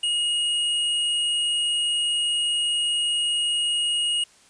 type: tone with hard clipping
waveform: sine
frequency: 2875 Hz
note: F7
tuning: 50 cents sharp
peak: -22 dBFS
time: 0.03-4.24 s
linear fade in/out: 5 ms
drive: 16 dB
effects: white hiss -55 dBFS RMS until 4.49 s + resampled to 22050 Hz